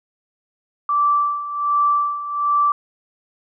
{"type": "tone with tremolo", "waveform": "sine", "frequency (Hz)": 1166, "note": "D6", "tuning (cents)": -13, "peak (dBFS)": -13, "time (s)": [0.89, 2.72], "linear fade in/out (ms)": 2, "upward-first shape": "sine", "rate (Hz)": 1.3, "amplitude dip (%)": 75, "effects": []}